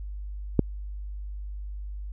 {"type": "click", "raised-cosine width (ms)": 3, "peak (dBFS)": -5, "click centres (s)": 0.593, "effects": ["added 50 Hz sine -33 dBFS peak until 2.12 s"]}